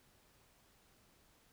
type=silence; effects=pink hiss -69 dBFS RMS until 1.52 s